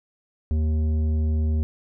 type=tone with tanh clipping; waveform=sine; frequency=77.78 Hz; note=D#2; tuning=in tune; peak=-21 dBFS; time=0.51-1.63 s; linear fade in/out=0 ms; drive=10 dB; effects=none